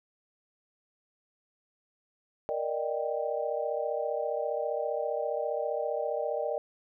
sine chord, Eb major seventh, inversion second, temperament equal, 466.2 / 587.3 / 622.3 / 784 Hz, Bb4 / D5 / Eb5 / G5, 0 / 0 / 0 / 0 cents, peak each -34 / -33 / -34 / -37 dBFS, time 2.49-6.58 s, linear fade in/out 0 ms, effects none

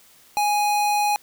square tone, 830 Hz, G#5, 1 cent flat, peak -19 dBFS, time 0.37-1.16 s, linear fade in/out 0 ms, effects white hiss -53 dBFS RMS until 1.22 s

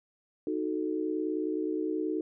sine chord, D# diminished, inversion none, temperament equal, 311.1 / 370 / 440 Hz, D#4 / F#4 / A4, 0 / 0 / 0 cents, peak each -31 / -34 / -35 dBFS, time 0.47-2.21 s, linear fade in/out 2 ms, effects none

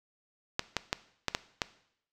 clicks, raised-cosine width 0.2 ms, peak -10 dBFS, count 6, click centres 0.594 / 0.767 / 0.929 / 1.283 / 1.349 / 1.618 s, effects noise-tail reverb RT60 0.7 s tail -17 dB re dry

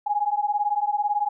sine beating tone pair, 820 / 838 Hz, G#5 / G#5, -22 / +15 cents, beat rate 18 Hz, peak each -24 dBFS, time 0.06-1.29 s, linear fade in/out 10 ms, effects none

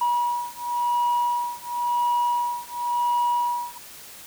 sine beating tone pair, 963 / 963.94 Hz, B5 / B5, -44 / -42 cents, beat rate 0.94 Hz, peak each -23 / -23 dBFS, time 0.01-3.78 s, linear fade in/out 5 ms, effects tanh soft clip ceiling -17 dBFS + white hiss -43 dBFS RMS until 4.26 s

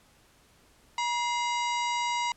harmonic tone with a mistuned harmonic, 960 Hz, B5, 49 cents flat, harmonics 1 / 2 / 3 / 4 / 5 / 6 / 7 / 8, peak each -28 / -34 / -38 / -40 / -42 / -44 / -45 / -46 dBFS, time 0.98-2.32 s, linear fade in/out 2 ms, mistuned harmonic 2, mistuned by +140 cents, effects pink hiss -61 dBFS RMS until 2.36 s + low-pass 12000 Hz 12 dB/octave

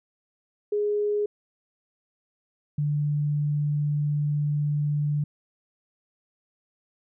sine tone pair in turn, 415.3 / 147.3 Hz, G#4 / D3, 0 / +6 cents, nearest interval octave + tritone, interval 1794 cents, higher first, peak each -22 dBFS, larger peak neither, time 0.72-1.26 / 2.78-5.24 s, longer second, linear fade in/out 5 ms, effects none

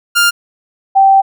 sawtooth / sine tone pair in turn, 1400 / 778.5 Hz, F6 / G5, +4 / -12 cents, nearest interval minor seventh, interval 1016 cents, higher first, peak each -4 dBFS, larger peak neither, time 0.15-0.31 / 0.95-1.22 s, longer second, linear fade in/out 20 ms, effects none

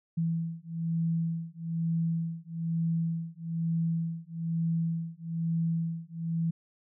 sine beating tone pair, 164.81 / 165.91 Hz, E3 / E3, 0 / +11 cents, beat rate 1.1 Hz, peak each -31 / -31 dBFS, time 0.17-6.51 s, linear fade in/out 10 ms, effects none

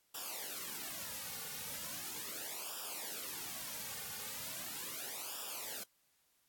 white noise with flanger, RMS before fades -44 dBFS, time 0.14-5.84 s, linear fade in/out 10 ms, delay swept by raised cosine 0.47 to 3.07 ms, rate 0.38 Hz, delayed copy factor -0.9, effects white hiss -75 dBFS RMS until 6.48 s + AAC 64 kbps

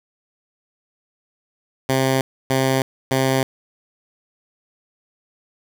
10% pulse tone bursts, 132.5 Hz, C3, 22 cents sharp, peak -8 dBFS, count 3, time 1.89-3.43 s, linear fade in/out 2 ms, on 320 ms, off 290 ms, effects none

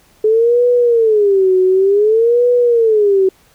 sine tone with vibrato, 426.1 Hz, G#4, 44 cents sharp, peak -8 dBFS, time 0.24-3.29 s, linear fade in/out 5 ms, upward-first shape sine, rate 0.55 Hz, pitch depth 240 cents each way, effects pink hiss -51 dBFS RMS until 3.54 s

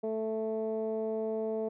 15% pulse tone with low-pass filter, 220 Hz, A3, in tune, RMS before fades -33 dBFS, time 0.03-1.69 s, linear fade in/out 10 ms, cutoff 540 Hz, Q 4, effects none

